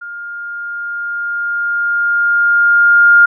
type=tone with level ramp; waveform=sine; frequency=1410 Hz; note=F6; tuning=16 cents sharp; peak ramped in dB=-25 to -3 dBFS; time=0.01-3.26 s; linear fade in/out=10 ms; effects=none